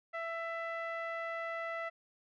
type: tone with low-pass filter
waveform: sawtooth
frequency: 665 Hz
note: E5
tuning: 15 cents sharp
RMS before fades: -39 dBFS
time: 0.13-1.9 s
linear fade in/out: 20 ms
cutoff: 1900 Hz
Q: 3
effects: none